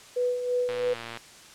sine tone with tremolo, 493.9 Hz, B4, in tune, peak -22 dBFS, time 0.16-0.94 s, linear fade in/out 10 ms, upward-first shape sine, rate 3 Hz, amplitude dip 55%
click train, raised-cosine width 0.3 ms, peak -21 dBFS, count 57, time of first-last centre 0.69-1.173 s, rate 116 Hz
effects white hiss -49 dBFS RMS until 1.54 s + low-pass 8000 Hz 12 dB/octave

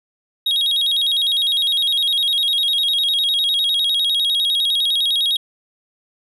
triangle tone with vibrato, 3520 Hz, A7, in tune, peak -14 dBFS, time 0.46-5.37 s, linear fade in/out 5 ms, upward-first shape square, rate 9.9 Hz, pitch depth 120 cents each way, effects none

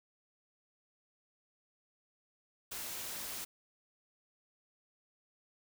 white noise, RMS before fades -42 dBFS, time 2.71-3.45 s, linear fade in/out 10 ms, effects none

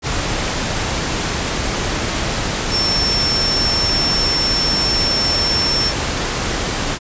sine tone in noise, 5410 Hz, E8, 44 cents sharp, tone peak -16 dBFS, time 2.7-5.93 s, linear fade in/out 50 ms, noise pink, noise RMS -20 dBFS, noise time 0.02-6.99 s, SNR +1 dB, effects resampled to 16000 Hz

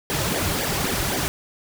pink noise with flanger, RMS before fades -24 dBFS, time 0.1-1.28 s, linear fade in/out 0 ms, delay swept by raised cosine 0.74 to 4.44 ms, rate 3.8 Hz, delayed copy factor -0.85, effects none

